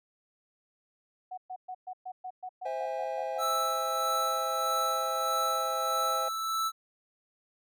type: tone bursts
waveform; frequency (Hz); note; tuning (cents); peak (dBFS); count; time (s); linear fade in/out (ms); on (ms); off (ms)
sine; 740; F#5; 0; -36; 12; 1.31-3.422; 10; 66; 120
type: chord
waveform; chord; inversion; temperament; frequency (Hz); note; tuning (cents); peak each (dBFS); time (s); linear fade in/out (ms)
triangle; C augmented; none; just; 523.3 / 654.1 / 817.6; C5 / E5 / G#5; 0 / -14 / -27; -34; 2.65-6.29; 10
type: tone with tremolo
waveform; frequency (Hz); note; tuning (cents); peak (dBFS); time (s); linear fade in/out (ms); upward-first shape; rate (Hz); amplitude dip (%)
square; 1318.5; E6; 0; -28; 3.38-6.72; 50; sine; 1.6; 40
effects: none